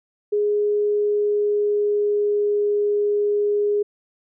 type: tone with pitch glide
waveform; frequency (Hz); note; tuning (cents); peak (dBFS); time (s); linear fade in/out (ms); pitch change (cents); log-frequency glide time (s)
sine; 415.3 to 412.9; G#4 to G#4; 0 to -10; -17; 0.32-3.83; 10; -10; 0.84-2.66
effects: none